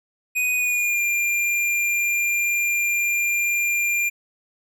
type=tone with pitch glide; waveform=square; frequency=2489 to 2393 Hz; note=D#7 to D7; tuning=0 to +32 cents; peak=-20 dBFS; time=0.35-4.1 s; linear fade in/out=20 ms; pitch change=-68 cents; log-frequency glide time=0.55-1.01 s; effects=none